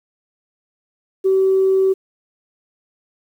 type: tone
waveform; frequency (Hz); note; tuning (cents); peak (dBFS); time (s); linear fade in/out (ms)
sine; 382.4; G4; -43; -11; 1.24-1.94; 20
effects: tanh soft clip ceiling -7 dBFS + 8-bit